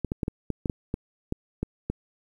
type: clicks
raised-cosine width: 3 ms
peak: -14 dBFS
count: 11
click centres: 0.047 / 0.119 / 0.232 / 0.281 / 0.503 / 0.658 / 0.698 / 0.941 / 1.324 / 1.63 / 1.9 s
effects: 9-bit